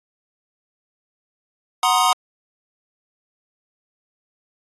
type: chord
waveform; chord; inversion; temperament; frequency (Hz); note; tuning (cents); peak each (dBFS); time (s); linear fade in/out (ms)
square; C half-diminished seventh; second; equal with one note detuned; 740 / 947.5 / 1046.5 / 1244.5; Gb5 / Bb5 / C6 / Eb6; 0 / +28 / 0 / 0; -21; 1.83-2.13; 2
effects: AAC 32 kbps